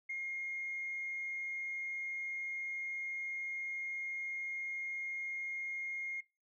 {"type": "tone", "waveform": "sine", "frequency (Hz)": 2137, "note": "C7", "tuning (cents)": 36, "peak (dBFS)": -36, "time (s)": [0.09, 6.21], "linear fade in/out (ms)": 10, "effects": ["noise-tail reverb RT60 0.3 s tail -22 dB re dry", "tanh soft clip ceiling -32 dBFS"]}